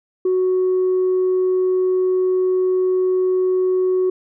sine tone, 370 Hz, F#4, in tune, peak -13 dBFS, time 0.25-4.1 s, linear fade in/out 5 ms, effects tanh soft clip ceiling -12 dBFS

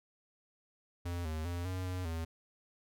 square tone with pitch steps, 87 / 78.7 / 87.1 / 92.4 / 91.5 / 82 Hz, F2 / D#2 / F2 / F#2 / F#2 / E2, -6 / +20 / -4 / -2 / -19 / -9 cents, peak -36 dBFS, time 1.05-2.25 s, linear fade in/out 10 ms, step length 200 ms, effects none

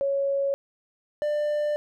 sine / triangle tone pair in turn, 554.4 / 594.6 Hz, C#5 / D5, 0 / +21 cents, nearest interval minor second, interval 121 cents, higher second, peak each -22 / -21 dBFS, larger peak second, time 0.01-0.54 / 1.22-1.76 s, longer second, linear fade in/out 0 ms, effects none

